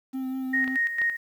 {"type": "tone with vibrato", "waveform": "triangle", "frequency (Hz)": 261.6, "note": "C4", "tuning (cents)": 0, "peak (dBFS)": -26, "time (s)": [0.13, 0.77], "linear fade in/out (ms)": 20, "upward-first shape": "triangle", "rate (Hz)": 5.1, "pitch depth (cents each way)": 20}
{"type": "tone with tremolo", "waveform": "sine", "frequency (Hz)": 1864.7, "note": "A#6", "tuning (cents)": 0, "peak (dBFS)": -21, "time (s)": [0.53, 1.17], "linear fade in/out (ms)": 10, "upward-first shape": "square", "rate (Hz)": 4.4, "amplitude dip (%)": 60}
{"type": "clicks", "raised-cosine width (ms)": 0.3, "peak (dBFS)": -21, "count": 2, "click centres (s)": [0.678, 1.017]}
{"effects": ["9-bit"]}